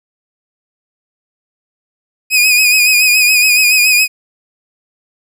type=tone with vibrato; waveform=sawtooth; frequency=2489 Hz; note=D#7; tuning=in tune; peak=-4 dBFS; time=2.3-4.08 s; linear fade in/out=50 ms; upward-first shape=sine; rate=7.1 Hz; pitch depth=49 cents each way; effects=none